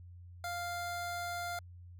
25% pulse tone, 698.5 Hz, F5, in tune, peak -33 dBFS, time 0.44-1.59 s, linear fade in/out 2 ms, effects added 88 Hz sine -49 dBFS peak until 1.99 s

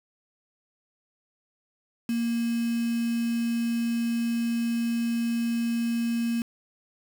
sine tone with quantisation, 233.1 Hz, A#3, in tune, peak -24 dBFS, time 2.09-6.42 s, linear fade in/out 2 ms, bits 6, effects none

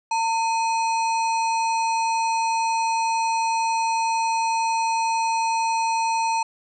harmonic tone with a mistuned harmonic, 840 Hz, G#5, 19 cents sharp, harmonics 1 / 3 / 5 / 7 / 9 / 10, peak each -20 / -31 / -36 / -37 / -42 / -43 dBFS, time 0.11-6.43 s, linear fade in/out 5 ms, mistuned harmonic 1, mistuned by +130 cents, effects none

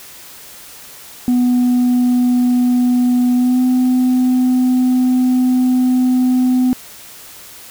sine tone with pitch glide, 246.9 to 253 Hz, B3 to B3, 0 to +42 cents, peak -8 dBFS, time 1.28-6.73 s, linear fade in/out 0 ms, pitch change +42 cents, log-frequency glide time 3.35-3.61 s, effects tanh soft clip ceiling -9 dBFS + white hiss -37 dBFS RMS until 7.7 s

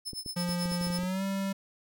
sawtooth tone with tremolo, 5240 Hz, E8, 11 cents flat, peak -30 dBFS, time 0.05-0.99 s, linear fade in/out 20 ms, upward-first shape triangle, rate 9.1 Hz, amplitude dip 100%
clicks, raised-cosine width 3 ms, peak -29 dBFS, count 10, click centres 0.133 / 0.262 / 0.491 / 0.657 / 0.717 / 0.812 / 0.87 / 0.903 / 0.989 / 1.034 s
square tone with pitch glide, 175.6 to 194.84 Hz, F3 to G3, +10 to -10 cents, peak -30 dBFS, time 0.36-1.53 s, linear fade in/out 10 ms, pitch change +180 cents, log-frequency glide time 0.95-1.23 s
effects none

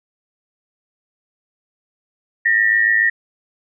sine tone pair together, 1801.9 / 1909 Hz, A6 / A#6, +41 / +41 cents, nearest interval minor second, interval 100 cents, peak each -15 dBFS, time 2.45-3.1 s, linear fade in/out 10 ms, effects none

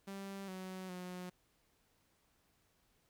sawtooth tone with pitch steps, 196.1 / 186.8 / 180.9 Hz, G3 / F#3 / F#3, +1 / +17 / -39 cents, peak -40 dBFS, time 0.07-1.3 s, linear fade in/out 10 ms, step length 410 ms, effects pink hiss -75 dBFS RMS until 3.09 s

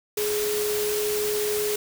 sine tone in noise, 420 Hz, G#4, 19 cents sharp, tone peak -24 dBFS, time 0.17-1.76 s, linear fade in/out 5 ms, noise white, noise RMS -30 dBFS, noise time 0.17-1.76 s, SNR +3 dB, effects none

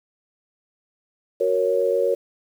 sine chord, F# major, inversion none, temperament equal, 370 / 466.2 / 554.4 Hz, F#4 / A#4 / C#5, 0 / 0 / 0 cents, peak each -25 / -21 / -21 dBFS, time 1.4-2.15 s, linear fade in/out 10 ms, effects 8-bit

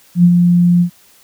sine tone with ADSR envelope, 175.1 Hz, F3, 5 cents sharp, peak -3 dBFS, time 0.15-0.9 s, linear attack 89 ms, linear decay 61 ms, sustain -4 dB, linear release 90 ms, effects white hiss -48 dBFS RMS until 1.23 s

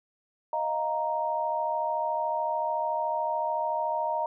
sine chord, Eb suspended second, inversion none, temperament equal with one note detuned, 622.3 / 696 / 932.3 Hz, Eb5 / F5 / Bb5, 0 / -6 / 0 cents, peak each -31 / -34 / -28 dBFS, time 0.53-4.26 s, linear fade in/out 2 ms, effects none

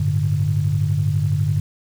sine chord, G suspended second, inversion none, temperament equal, 98 / 110 / 146.83 Hz, G2 / A2 / D3, 0 / 0 / 0 cents, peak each -20 / -23 / -19 dBFS, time 0-1.6 s, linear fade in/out 5 ms, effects tanh soft clip ceiling -7 dBFS + 7-bit

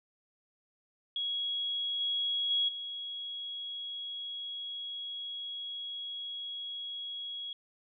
sine tone with level steps, 3322 Hz, G#7, in tune, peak -31 / -29 / -26 / -37 dBFS, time 1.16-7.53 s, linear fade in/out 2 ms, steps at 2 / 2.5 / 2.68 s, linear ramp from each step 10 ms, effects none

